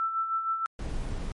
sine tone with tremolo, 1330 Hz, E6, 15 cents sharp, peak -24 dBFS, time 0-0.66 s, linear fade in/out 0 ms, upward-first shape sine, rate 6.4 Hz, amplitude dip 55%
brown noise, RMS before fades -32 dBFS, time 0.79-1.32 s, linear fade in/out 2 ms
effects MP3 48 kbps

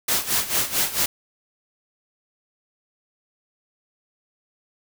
white noise with tremolo, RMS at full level -20 dBFS, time 0.08-1.06 s, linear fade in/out 5 ms, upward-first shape sine, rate 4.5 Hz, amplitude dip 80%, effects none

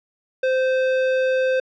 sine tone with hard clipping, 519 Hz, C5, 14 cents flat, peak -19 dBFS, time 0.43-1.6 s, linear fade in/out 5 ms, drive 17 dB, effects low-pass 3000 Hz 12 dB/octave

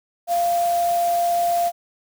sine tone in noise, 693 Hz, F5, 14 cents flat, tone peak -17 dBFS, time 0.27-1.72 s, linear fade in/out 50 ms, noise white, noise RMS -34 dBFS, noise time 0.27-1.72 s, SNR +14 dB, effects none

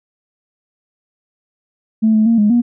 sine tone with pitch steps, 220.1 / 216.7 / 230 / 208.7 / 239.1 Hz, A3 / A3 / A#3 / G#3 / A#3, +1 / -26 / -23 / +9 / +44 cents, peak -8 dBFS, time 2.02-2.62 s, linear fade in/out 20 ms, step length 120 ms, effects tanh soft clip ceiling -4 dBFS

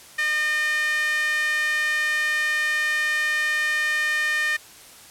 sawtooth tone with high-pass filter, 608 Hz, D#5, 40 cents flat, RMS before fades -23 dBFS, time 0.18-4.57 s, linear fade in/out 10 ms, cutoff 1900 Hz, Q 6.6, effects white hiss -46 dBFS RMS until 5.1 s + low-pass 12000 Hz 12 dB/octave

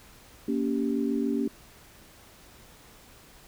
sine chord, G diminished, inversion first, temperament just, 235.2 / 282.2 / 392 Hz, Bb3 / Db4 / G4, +16 / +31 / 0 cents, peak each -28 / -28 / -32 dBFS, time 0.48-1.48 s, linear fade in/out 5 ms, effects pink hiss -53 dBFS RMS until 3.47 s

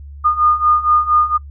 sine beating tone pair, 1218 / 1222.3 Hz, D#6 / D#6, -37 / -31 cents, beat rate 4.3 Hz, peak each -16 / -13 dBFS, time 0.24-1.38 s, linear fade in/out 20 ms, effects noise-tail reverb RT60 0.1 s tail -20 dB re dry + added 71 Hz sine -31 dBFS peak until 1.5 s

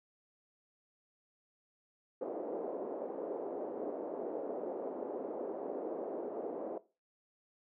white band-pass noise, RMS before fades -40 dBFS, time 2.21-6.78 s, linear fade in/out 5 ms, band 320 to 560 Hz, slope 24 dB/octave, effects noise-tail reverb RT60 0.3 s tail -18 dB re dry

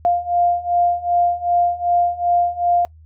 sine beating tone pair, 699 / 701.6 Hz, F5 / F5, +1 / +8 cents, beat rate 2.6 Hz, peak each -19 / -17 dBFS, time 0.05-2.85 s, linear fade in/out 0 ms, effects noise-tail reverb RT60 0.1 s tail -24 dB re dry + added 79 Hz sine -42 dBFS peak until 3.05 s

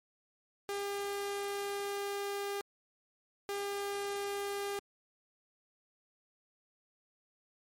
sawtooth tone bursts at uneven times, 401.9 Hz, G4, 43 cents sharp, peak -31 dBFS, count 2, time 0.69-2.61 / 3.49-4.79 s, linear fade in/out 0 ms, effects MP3 64 kbps

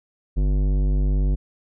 sine tone with tanh clipping, 49 Hz, G1, in tune, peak -19 dBFS, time 0.36-1.36 s, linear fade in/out 20 ms, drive 15 dB, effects none

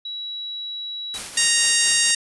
sine tone, 3900 Hz, B7, 23 cents flat, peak -28 dBFS, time 0.05-1.18 s, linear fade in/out 5 ms
white noise with tremolo, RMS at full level -30 dBFS, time 1.14-2.11 s, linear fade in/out 0 ms, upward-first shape triangle, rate 4.3 Hz, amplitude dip 55%
harmonic tone, 932.3 Hz, A#5, in tune, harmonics 2 / 3 / 4 / 5 / 6 / 7 / 8 / 9 / 10, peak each -25 / -25 / -25 / -25 / -25 / -25 / -25 / -25 / -25 dBFS, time 1.37-2.15 s, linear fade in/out 5 ms
effects resampled to 24000 Hz

